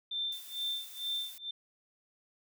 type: tone with tremolo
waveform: sine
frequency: 3567 Hz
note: A7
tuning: 23 cents sharp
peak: -31 dBFS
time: 0.11-1.51 s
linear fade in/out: 5 ms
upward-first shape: sine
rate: 2.2 Hz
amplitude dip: 95%
type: noise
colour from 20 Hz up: blue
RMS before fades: -49 dBFS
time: 0.32-1.38 s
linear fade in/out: 2 ms
effects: none